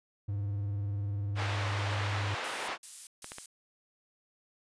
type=tone with vibrato; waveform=triangle; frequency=101 Hz; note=G#2; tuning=48 cents flat; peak=-29 dBFS; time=0.28-2.35 s; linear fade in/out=10 ms; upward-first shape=sine; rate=20 Hz; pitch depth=73 cents each way
type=band-pass noise; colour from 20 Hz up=pink; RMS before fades=-37 dBFS; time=1.35-2.78 s; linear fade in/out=50 ms; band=630 to 3100 Hz; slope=12 dB/octave
type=noise bursts; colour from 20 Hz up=violet; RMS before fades=-40 dBFS; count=3; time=2.44-3.46 s; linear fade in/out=2 ms; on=240 ms; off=150 ms
type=clicks; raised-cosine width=0.3 ms; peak=-25 dBFS; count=4; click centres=2.691 / 3.244 / 3.319 / 3.384 s
effects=resampled to 22050 Hz